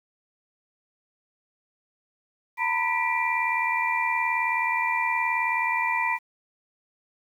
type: tone cluster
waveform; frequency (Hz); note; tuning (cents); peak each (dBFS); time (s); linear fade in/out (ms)
sine; 915 / 994 / 1961 / 2367; A#5 / B5 / B6 / D7; -32 / +11 / -13 / +13; -28; 2.57-6.19; 50
effects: 9-bit